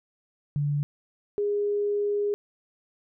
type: tone pair in turn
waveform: sine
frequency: 145.2 / 410.7 Hz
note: D3 / G#4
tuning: -19 / -19 cents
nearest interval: octave + tritone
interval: 1800 cents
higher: second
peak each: -23 dBFS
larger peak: neither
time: 0.56-0.83 / 1.38-2.34 s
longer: second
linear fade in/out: 0 ms
effects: none